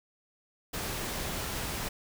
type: noise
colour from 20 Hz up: pink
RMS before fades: -35 dBFS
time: 0.73-1.89 s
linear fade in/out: 10 ms
effects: none